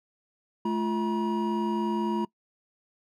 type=tone cluster; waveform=triangle; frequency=216.3 / 346.5 / 956 Hz; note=A3 / F4 / A#5; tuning=-29 / -14 / +43 cents; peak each=-26 / -28 / -29 dBFS; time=0.65-2.25 s; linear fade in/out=5 ms; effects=noise-tail reverb RT60 0.1 s tail -22 dB re dry